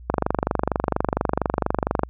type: click train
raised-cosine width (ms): 1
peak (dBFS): -5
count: 48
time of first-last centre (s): 0.1-2.034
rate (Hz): 24.3
effects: added 60 Hz sine -39 dBFS peak until 2.09 s